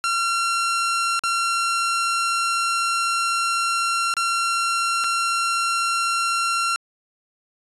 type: tone with dropouts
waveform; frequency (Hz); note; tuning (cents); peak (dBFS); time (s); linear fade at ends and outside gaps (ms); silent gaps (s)
sawtooth; 1368; F6; -36; -16; 0.04-6.76; 0; 1.193-1.237 / 4.139-4.168 / 5.039-5.043
effects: resampled to 24000 Hz